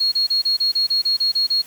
sine tone bursts, 4300 Hz, C8, 47 cents sharp, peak -15 dBFS, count 11, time 0-1.62 s, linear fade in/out 10 ms, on 120 ms, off 30 ms, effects white hiss -43 dBFS RMS until 1.66 s

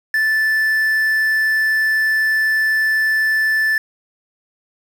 triangle tone with quantisation, 1756 Hz, A6, 4 cents flat, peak -12 dBFS, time 0.14-3.78 s, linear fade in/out 2 ms, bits 6, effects none

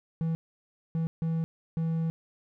triangle tone bursts at uneven times, 163.2 Hz, E3, 17 cents flat, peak -24 dBFS, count 4, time 0.21-0.35 / 0.95-1.07 / 1.22-1.44 / 1.77-2.1 s, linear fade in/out 0 ms, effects none

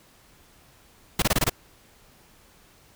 pink noise bursts, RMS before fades -21 dBFS, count 6, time 1.19-1.497 s, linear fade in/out 5 ms, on 32 ms, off 23 ms, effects pink hiss -56 dBFS RMS until 2.95 s

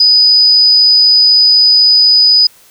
sine tone, 4978 Hz, D#8, in tune, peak -4 dBFS, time 0-2.47 s, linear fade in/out 5 ms, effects white hiss -44 dBFS RMS until 2.7 s

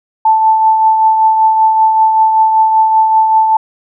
sine tone with tremolo, 880 Hz, A5, in tune, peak -4 dBFS, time 0.25-3.57 s, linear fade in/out 5 ms, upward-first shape triangle, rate 5.2 Hz, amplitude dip 45%, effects none

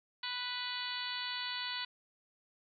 harmonic tone, 493.9 Hz, B4, in tune, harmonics 2 / 3 / 4 / 5 / 6 / 7 / 8 / 9, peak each -45 / -45 / -45 / -48 / -44 / -45 / -43 / -44 dBFS, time 0.23-1.85 s, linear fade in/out 5 ms, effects none

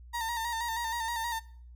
35% pulse tone with vibrato, 924 Hz, A#5, 16 cents flat, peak -29 dBFS, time 0.13-1.4 s, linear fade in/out 20 ms, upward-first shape square, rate 6.3 Hz, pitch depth 44 cents each way, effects noise-tail reverb RT60 0.5 s tail -19 dB re dry + added 60 Hz sine -47 dBFS peak until 1.75 s

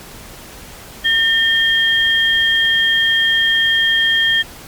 sine tone pair together, 1811 / 3215 Hz, A6 / G7, +49 / +43 cents, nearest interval minor seventh, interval 994 cents, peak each -14 dBFS, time 1.04-4.43 s, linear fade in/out 20 ms, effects pink hiss -36 dBFS RMS until 4.67 s + MP3 96 kbps

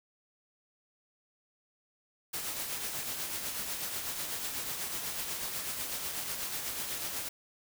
white noise with tremolo, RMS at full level -35 dBFS, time 2.33-7.29 s, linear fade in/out 10 ms, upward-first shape triangle, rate 8.1 Hz, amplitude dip 45%, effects none

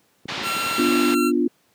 clicks, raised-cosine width 3 ms, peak -21 dBFS, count 11, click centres 0.256 / 0.322 / 0.379 / 0.415 / 0.47 / 0.566 / 0.664 / 0.712 / 0.794 / 0.847 / 0.884 s
white low-pass noise, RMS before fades -29 dBFS, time 0.28-1.15 s, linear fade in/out 10 ms, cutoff 4200 Hz, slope 24 dB/octave
25% pulse tone, 1360 Hz, F6, 46 cents flat, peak -20 dBFS, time 0.42-1.32 s, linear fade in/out 50 ms
sine chord, B diminished, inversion none, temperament equal, 246.9 / 293.7 / 349.2 Hz, B3 / D4 / F4, 0 / 0 / 0 cents, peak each -21 dBFS, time 0.78-1.48 s, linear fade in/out 5 ms
effects pink hiss -62 dBFS RMS until 1.74 s + high-pass 150 Hz 12 dB/octave

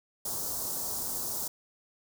white band-stop noise, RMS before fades -34 dBFS, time 0.25-1.48 s, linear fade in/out 5 ms, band 1100 to 5100 Hz, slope 24 dB/octave, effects none

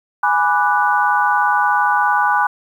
sine chord, G# half-diminished seventh, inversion none, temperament equal, 830.6 / 987.8 / 1174.7 / 1480 Hz, G#5 / B5 / D6 / F#6, 0 / 0 / 0 / 0 cents, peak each -17 / -18 / -20 / -18 dBFS, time 0.23-2.47 s, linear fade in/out 5 ms, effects 8-bit

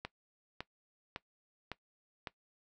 click train, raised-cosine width 0.3 ms, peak -23 dBFS, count 5, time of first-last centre 0.05-2.272 s, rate 1.8 Hz, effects noise-tail reverb RT60 0.1 s tail -19 dB re dry

